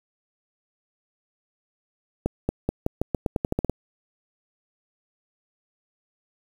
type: accelerating click train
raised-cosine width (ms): 2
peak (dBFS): -9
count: 13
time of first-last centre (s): 2.26-3.697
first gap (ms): 230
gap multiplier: 0.87
effects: 7-bit